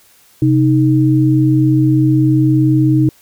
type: tone pair together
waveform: sine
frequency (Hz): 130.81 / 311.4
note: C3 / D#4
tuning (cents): 0 / +2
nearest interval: octave + minor third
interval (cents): 1502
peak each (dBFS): -11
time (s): 0.42-3.09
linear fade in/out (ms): 2
effects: white hiss -49 dBFS RMS until 3.21 s